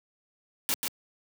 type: noise with echo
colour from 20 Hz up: white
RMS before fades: -27 dBFS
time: 0.69-0.74 s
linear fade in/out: 0 ms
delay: 140 ms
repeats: 1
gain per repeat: -4 dB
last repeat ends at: 0.88 s
effects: high-pass 150 Hz 12 dB/octave